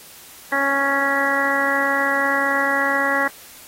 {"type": "harmonic tone", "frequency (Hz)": 277.2, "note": "C#4", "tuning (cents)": 0, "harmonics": [1, 2, 3, 4, 5, 6, 7], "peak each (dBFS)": [-28, -25, -26, -25, -27, -23, -22], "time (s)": [0.52, 3.28], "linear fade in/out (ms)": 5, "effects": ["white hiss -43 dBFS RMS until 3.67 s", "AAC 48 kbps"]}